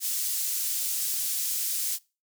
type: high-pass noise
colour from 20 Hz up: pink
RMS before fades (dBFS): -29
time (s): 0-1.99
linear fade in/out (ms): 50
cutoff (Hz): 7100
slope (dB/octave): 12
effects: noise-tail reverb RT60 0.3 s tail -23 dB re dry